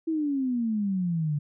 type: exponential sweep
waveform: sine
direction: down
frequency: 329.6 to 143.6 Hz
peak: -24 dBFS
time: 0.07-1.39 s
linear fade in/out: 10 ms
effects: none